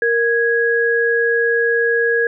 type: tone pair together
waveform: sine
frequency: 466.2 / 1658.1 Hz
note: A#4 / G#6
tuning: 0 / -3 cents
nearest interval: octave + minor seventh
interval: 2197 cents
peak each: -16 dBFS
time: 0.02-2.27 s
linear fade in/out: 2 ms
effects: none